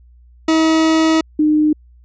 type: tone pair in turn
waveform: 40% pulse / sine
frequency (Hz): 320 / 304.5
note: D#4 / D#4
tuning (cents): +49 / -37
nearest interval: minor second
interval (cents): 86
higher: first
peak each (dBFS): -10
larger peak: neither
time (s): 0.48-1.21 / 1.39-1.73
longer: first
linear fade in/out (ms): 5
effects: added 60 Hz sine -43 dBFS peak until 2.04 s + resampled to 16000 Hz